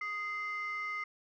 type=tone pair together; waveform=sine; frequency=1244.5 / 2079 Hz; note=D#6 / C7; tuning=0 / -12 cents; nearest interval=major sixth; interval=888 cents; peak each=-37 / -35 dBFS; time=0.01-1.04 s; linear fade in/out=5 ms; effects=tanh soft clip ceiling -31 dBFS